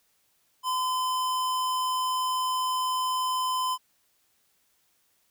square tone, 1021 Hz, C6, 43 cents flat, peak -26 dBFS, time 0.63-3.78 s, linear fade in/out 50 ms, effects white hiss -69 dBFS RMS until 5.3 s

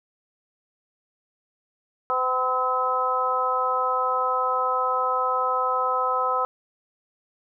harmonic tone with a mistuned harmonic, 254.9 Hz, C4, 45 cents flat, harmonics 2 / 3 / 4 / 5, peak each -28 / -29 / -26 / -24 dBFS, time 2.1-6.45 s, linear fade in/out 0 ms, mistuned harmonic 5, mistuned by +18 cents, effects none

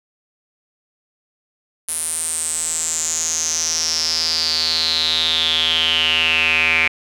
square tone with band-pass filter sweep, 81 Hz, E2, 30 cents flat, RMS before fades -19 dBFS, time 1.88-6.88 s, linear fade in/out 5 ms, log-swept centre 10000 to 2300 Hz, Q 9.1, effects none

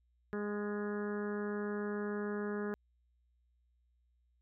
harmonic tone with a mistuned harmonic, 206.7 Hz, G#3, 8 cents flat, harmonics 1 / 2 / 3 / 4 / 5 / 6 / 7 / 8 / 9, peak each -38 / -38 / -51 / -53 / -52 / -50 / -50 / -49 / -61 dBFS, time 0.33-2.74 s, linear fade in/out 0 ms, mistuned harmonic 8, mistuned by +20 cents, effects added 60 Hz sine -70 dBFS peak until 4.41 s

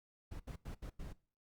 brown noise bursts at uneven times, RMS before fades -45 dBFS, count 5, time 0.31-0.4 / 0.47-0.56 / 0.65-0.75 / 0.82-0.9 / 0.99-1.13 s, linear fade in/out 10 ms, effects noise-tail reverb RT60 0.4 s tail -21 dB re dry + Opus 48 kbps

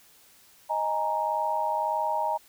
sine chord, D# suspended fourth, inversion none, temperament equal, 622.3 / 830.6 / 932.3 Hz, D#5 / G#5 / A#5, 0 / 0 / 0 cents, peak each -31 / -30 / -27 dBFS, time 0.69-2.38 s, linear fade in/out 20 ms, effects white hiss -57 dBFS RMS until 2.48 s

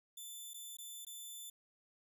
10% pulse tone with dropouts, 3520 Hz, A7, in tune, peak -39 dBFS, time 0.17-1.5 s, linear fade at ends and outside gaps 5 ms, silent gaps 0.535-0.542 / 0.769-0.785 / 1.05-1.067 s, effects none

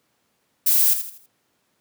violet noise with echo, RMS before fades -17 dBFS, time 0.66-0.94 s, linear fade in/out 10 ms, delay 81 ms, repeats 4, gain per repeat -9 dB, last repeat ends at 1.264 s, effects pink hiss -68 dBFS RMS until 1.8 s + high-pass 150 Hz 12 dB/octave

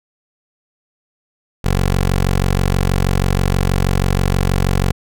15% pulse tone, 46.25 Hz, F#1, in tune, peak -7 dBFS, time 1.64-4.92 s, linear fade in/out 10 ms, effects none

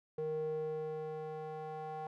square tone with band-pass filter sweep, 155.56 Hz, D#3, in tune, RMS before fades -40 dBFS, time 0.18-2.07 s, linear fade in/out 2 ms, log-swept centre 440 to 720 Hz, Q 4.4, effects none

